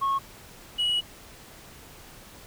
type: tone pair in turn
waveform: sine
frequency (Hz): 1094 / 2921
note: C#6 / F#7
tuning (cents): -23 / -23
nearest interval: octave + perfect fourth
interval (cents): 1700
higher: second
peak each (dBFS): -20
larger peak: neither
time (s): 0.01-0.19 / 0.78-1.01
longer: second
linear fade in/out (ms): 20
effects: tanh soft clip ceiling -21 dBFS + pink hiss -48 dBFS RMS until 2.46 s